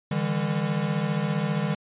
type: tone cluster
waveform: square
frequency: 147.9 / 162.9 / 200.5 Hz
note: D3 / E3 / G3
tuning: +13 / -20 / +39 cents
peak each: -29 dBFS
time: 0.11-1.75 s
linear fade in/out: 5 ms
effects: resampled to 8000 Hz